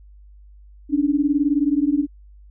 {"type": "beating tone pair", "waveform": "sine", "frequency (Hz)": [279.8, 298.8], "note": ["C#4", "D4"], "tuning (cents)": [16, 30], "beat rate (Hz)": 19, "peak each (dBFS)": -19, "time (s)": [0.89, 2.07], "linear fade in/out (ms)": 50, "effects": ["added 50 Hz sine -43 dBFS peak until 2.5 s"]}